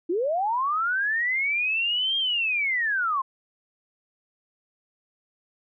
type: linear two-way sweep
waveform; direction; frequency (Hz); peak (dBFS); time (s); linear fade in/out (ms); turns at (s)
sine; up then down; 316.7 to 3228 to 1026; -22; 0.09-3.22; 10; 2.17
effects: none